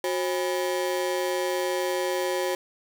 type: ring-modulated tone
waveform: 35% pulse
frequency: 451.6 Hz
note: A4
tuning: 45 cents sharp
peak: -20 dBFS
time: 0.04-2.55 s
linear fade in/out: 2 ms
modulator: 85.6 Hz
effects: 8-bit